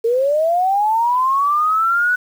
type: linear sweep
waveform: sine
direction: up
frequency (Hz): 447.6 to 1491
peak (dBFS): -13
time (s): 0.04-2.16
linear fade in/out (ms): 10
effects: 7-bit